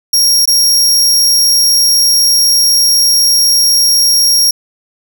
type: tone with dropouts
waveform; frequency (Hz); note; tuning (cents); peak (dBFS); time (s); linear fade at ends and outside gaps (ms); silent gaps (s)
sawtooth; 5588; F8; 0; -4; 0.13-4.51; 5; 0.456-0.475
effects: none